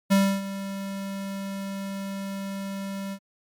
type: tone with ADSR envelope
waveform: square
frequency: 196 Hz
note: G3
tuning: in tune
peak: -16 dBFS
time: 0.1-3.19 s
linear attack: 22 ms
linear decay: 290 ms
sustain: -15 dB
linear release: 67 ms
effects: MP3 96 kbps